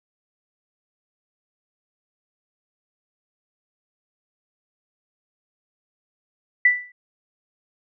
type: tone with exponential decay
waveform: sine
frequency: 1975.5 Hz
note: B6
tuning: in tune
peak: -9 dBFS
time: 6.65-6.92 s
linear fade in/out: 5 ms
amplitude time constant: 57 ms
effects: none